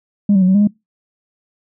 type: tone with pitch steps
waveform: sine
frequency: 203.7 / 190.8 / 183.3 / 189.2 / 204.7 / 207.6 Hz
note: G#3 / G3 / F#3 / F#3 / G#3 / G#3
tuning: -33 / -47 / -16 / +39 / -25 / 0 cents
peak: -7 dBFS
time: 0.29-0.674 s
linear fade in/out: 5 ms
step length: 64 ms
effects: noise-tail reverb RT60 0.2 s tail -24 dB re dry + tanh soft clip ceiling -6 dBFS